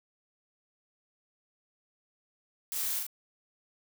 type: noise with echo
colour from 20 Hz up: blue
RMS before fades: -35 dBFS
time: 2.72-2.99 s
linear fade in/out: 0 ms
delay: 38 ms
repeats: 2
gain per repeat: -2 dB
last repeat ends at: 3.066 s
effects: none